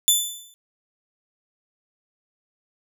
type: tone with exponential decay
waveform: 15% pulse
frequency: 3511 Hz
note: A7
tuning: 4 cents flat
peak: -5 dBFS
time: 0.08-0.54 s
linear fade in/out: 0 ms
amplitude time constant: 100 ms
effects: none